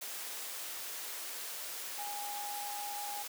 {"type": "tone in noise", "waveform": "sine", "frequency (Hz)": 821, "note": "G#5", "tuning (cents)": -20, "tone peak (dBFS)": -40, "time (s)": [1.98, 3.23], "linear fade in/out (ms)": 10, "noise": "white", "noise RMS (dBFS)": -42, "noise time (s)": [0.01, 3.28], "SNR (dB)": -1, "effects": ["high-pass 400 Hz 12 dB/octave"]}